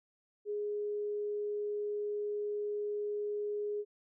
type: tone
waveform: sine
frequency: 415.3 Hz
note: G#4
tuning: in tune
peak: -33 dBFS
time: 0.45-3.85 s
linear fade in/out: 50 ms
effects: none